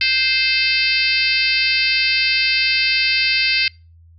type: harmonic tone with a mistuned harmonic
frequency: 523 Hz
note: C5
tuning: 1 cent flat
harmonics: 3 / 4 / 5 / 6 / 7 / 8 / 9 / 10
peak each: -28 / -21 / -19 / -26 / -27 / -24 / -20 / -29 dBFS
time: 0.01-3.68 s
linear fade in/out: 2 ms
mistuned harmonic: 6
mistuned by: -24 cents
effects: noise-tail reverb RT60 0.3 s tail -26 dB re dry + added 83 Hz sine -44 dBFS peak until 4.18 s